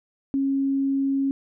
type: tone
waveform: sine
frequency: 273.2 Hz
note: C#4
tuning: 25 cents flat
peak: -20 dBFS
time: 0.34-1.31 s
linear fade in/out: 0 ms
effects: none